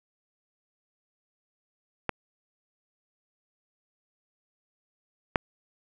clicks, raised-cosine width 0.5 ms, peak -11 / -6 dBFS, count 2, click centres 2.093 / 5.358 s, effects none

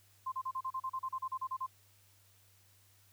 sine tone bursts, 1046.5 Hz, C6, in tune, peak -34 dBFS, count 15, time 0.26-1.665 s, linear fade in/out 10 ms, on 61 ms, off 35 ms, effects added 98 Hz sine -67 dBFS peak until 3.12 s + white hiss -67 dBFS RMS until 3.12 s

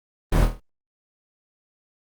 brown noise with echo, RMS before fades -19 dBFS, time 0.32-0.45 s, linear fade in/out 5 ms, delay 25 ms, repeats 6, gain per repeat -5 dB, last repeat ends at 0.6 s, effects Opus 32 kbps

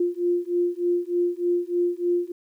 sine beating tone pair, 349.2 / 352.5 Hz, F4 / F4, 0 / +16 cents, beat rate 3.3 Hz, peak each -24 dBFS, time 0-2.32 s, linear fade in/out 5 ms, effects 10-bit

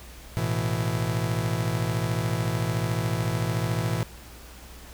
45% pulse chord, A suspended second, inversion none, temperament just, 110 / 123.75 / 165 Hz, A2 / B2 / E3, 0 / +4 / +2 cents, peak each -28 / -29 / -30 dBFS, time 0.37-4.03 s, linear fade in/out 0 ms, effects added 60 Hz sine -45 dBFS peak until 4.93 s + pink hiss -47 dBFS RMS until 4.93 s

